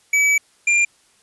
square tone pair in turn, 2289 / 2391 Hz, D7 / D7, -45 / +30 cents, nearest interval minor second, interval 75 cents, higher second, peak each -14 dBFS, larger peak neither, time 0.13-0.38 / 0.67-0.85 s, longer first, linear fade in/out 5 ms, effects white hiss -57 dBFS RMS until 1.22 s + resampled to 24000 Hz

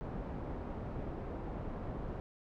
pink low-pass noise, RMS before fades -41 dBFS, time 0.01-2.2 s, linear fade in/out 0 ms, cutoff 780 Hz, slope 12 dB/octave, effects none

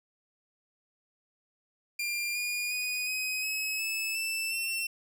sawtooth tone with pitch steps, 2393 / 2435 / 2477 / 2521 / 2565 / 2610 / 2655 / 2702 Hz, D7 / D#7 / D#7 / D#7 / E7 / E7 / E7 / E7, +32 / -38 / -8 / +22 / -48 / -18 / +12 / +42 cents, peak -27 dBFS, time 1.99-4.87 s, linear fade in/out 5 ms, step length 360 ms, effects none

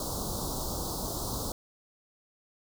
pink band-stop noise, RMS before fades -34 dBFS, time 0-1.52 s, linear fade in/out 2 ms, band 1200 to 3900 Hz, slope 48 dB/octave, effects none

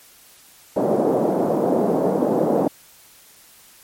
white band-pass noise, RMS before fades -19 dBFS, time 0.76-2.68 s, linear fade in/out 5 ms, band 180 to 630 Hz, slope 24 dB/octave, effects white hiss -49 dBFS RMS until 3.83 s + MP3 64 kbps

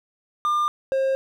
triangle tone pair in turn, 1200 / 534.5 Hz, D6 / C5, +37 / +37 cents, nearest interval octave + major second, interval 1400 cents, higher first, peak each -17 / -17 dBFS, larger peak neither, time 0.45-0.68 / 0.92-1.15 s, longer neither, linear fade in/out 0 ms, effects none

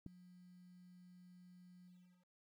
sine tone with ADSR envelope, 179.7 Hz, F3, 50 cents sharp, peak -37 dBFS, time 0.06-2.28 s, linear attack 4 ms, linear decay 3 ms, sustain -22 dB, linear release 410 ms, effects 13-bit

